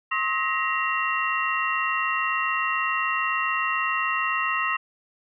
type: tone cluster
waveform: sine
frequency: 1070 / 1278 / 1885 / 2032 / 2748 Hz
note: C6 / D#6 / A#6 / B6 / F7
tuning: +38 / +46 / +19 / +49 / -29 cents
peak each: -28 / -28 / -28 / -37 / -28 dBFS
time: 0.11-4.77 s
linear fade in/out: 10 ms
effects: none